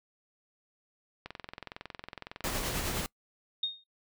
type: click train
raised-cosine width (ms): 0.3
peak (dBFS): -24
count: 34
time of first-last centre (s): 1.26-2.774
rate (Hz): 21.8
type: noise with tremolo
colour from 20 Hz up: pink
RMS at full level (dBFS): -32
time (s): 2.44-3.06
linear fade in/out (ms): 0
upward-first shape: sine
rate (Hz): 9.7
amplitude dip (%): 35
type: tone with exponential decay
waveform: sine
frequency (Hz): 3700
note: A#7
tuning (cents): -14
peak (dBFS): -25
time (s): 3.63-3.84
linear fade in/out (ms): 5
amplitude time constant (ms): 45
effects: noise-tail reverb RT60 0.1 s tail -23 dB re dry